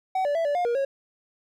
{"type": "tone with pitch steps", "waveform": "triangle", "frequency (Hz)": [755, 579, 662, 579, 710, 474.3, 548], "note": ["F#5", "D5", "E5", "D5", "F5", "A#4", "C#5"], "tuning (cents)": [35, -25, 7, -25, 28, 30, -20], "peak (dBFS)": -20, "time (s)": [0.15, 0.85], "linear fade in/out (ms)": 5, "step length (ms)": 100, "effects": []}